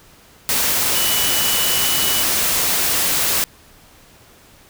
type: tone in noise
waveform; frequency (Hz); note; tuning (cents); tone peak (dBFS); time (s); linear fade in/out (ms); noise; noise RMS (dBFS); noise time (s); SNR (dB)
sine; 2960; F#7; 0; -23; 0.95-2.23; 0; white; -18; 0.49-3.44; -8
effects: pink hiss -48 dBFS RMS until 4.69 s